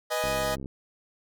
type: chord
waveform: sawtooth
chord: G# minor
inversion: first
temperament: equal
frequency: 493.9 / 622.3 / 830.6 Hz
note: B4 / D#5 / G#5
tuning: 0 / 0 / 0 cents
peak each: -29 / -24 / -30 dBFS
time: 0.1-0.56 s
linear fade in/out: 20 ms
type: click train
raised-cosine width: 3 ms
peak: -25 dBFS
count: 29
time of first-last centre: 0.24-0.659 s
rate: 66.9 Hz
effects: none